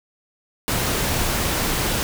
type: noise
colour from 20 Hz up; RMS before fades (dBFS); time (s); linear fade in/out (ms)
pink; -22; 0.68-2.03; 0
effects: none